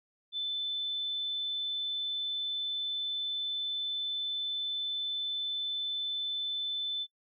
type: tone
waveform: sine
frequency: 3520 Hz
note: A7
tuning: in tune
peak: -31 dBFS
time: 0.32-7.07 s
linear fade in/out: 50 ms
effects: noise-tail reverb RT60 0.1 s tail -25 dB re dry